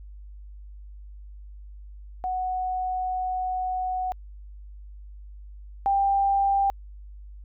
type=tone pair in turn; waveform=sine; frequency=740 / 790.9 Hz; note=F#5 / G5; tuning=0 / +15 cents; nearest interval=minor second; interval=115 cents; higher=second; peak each=-25 / -19 dBFS; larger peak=second; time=2.24-4.12 / 5.86-6.7 s; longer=first; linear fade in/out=0 ms; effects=added 50 Hz sine -40 dBFS peak until 7.44 s